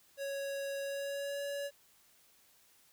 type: tone with pitch glide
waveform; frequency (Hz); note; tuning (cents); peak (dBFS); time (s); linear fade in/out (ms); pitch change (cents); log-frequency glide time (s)
square; 554.4 to 566; C#5 to C#5; 0 to +36; -37; 0.17-1.71; 50; +36; 0.81-1.42
effects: white hiss -66 dBFS RMS until 2.92 s